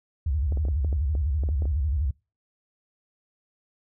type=tone with vibrato; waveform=sine; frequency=71.6 Hz; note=D2; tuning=43 cents flat; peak=-22 dBFS; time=0.26-2.11 s; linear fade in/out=5 ms; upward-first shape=square; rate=12 Hz; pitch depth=190 cents each way
type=clicks; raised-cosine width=2 ms; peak=-24 dBFS; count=11; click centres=0.523 / 0.573 / 0.652 / 0.685 / 0.847 / 0.928 / 1.152 / 1.436 / 1.489 / 1.622 / 1.655 s
effects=noise-tail reverb RT60 0.3 s tail -25 dB re dry